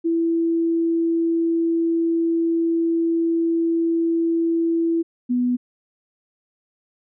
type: tone pair in turn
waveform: sine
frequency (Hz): 332.3 / 246.9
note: E4 / B3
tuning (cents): +14 / 0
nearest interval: perfect fourth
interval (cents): 514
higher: first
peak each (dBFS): -17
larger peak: neither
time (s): 0.04-5.03 / 5.29-5.57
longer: first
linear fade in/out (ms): 20
effects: none